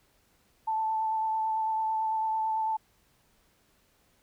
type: tone with vibrato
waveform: sine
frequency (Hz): 880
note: A5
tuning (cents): 0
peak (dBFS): -26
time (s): 0.67-2.77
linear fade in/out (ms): 10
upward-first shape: sine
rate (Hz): 9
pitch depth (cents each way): 14
effects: pink hiss -67 dBFS RMS until 4.22 s